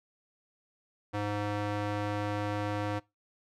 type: tone with band-pass filter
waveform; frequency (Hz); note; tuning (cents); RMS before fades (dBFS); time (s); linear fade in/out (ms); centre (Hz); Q
square; 103.6; G#2; -4; -33; 1.13-3; 20; 830; 0.52
effects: noise-tail reverb RT60 0.2 s tail -21 dB re dry